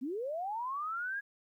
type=linear sweep; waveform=sine; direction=up; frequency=235.6 to 1667 Hz; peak=-34 dBFS; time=0.01-1.21 s; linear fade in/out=20 ms; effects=12-bit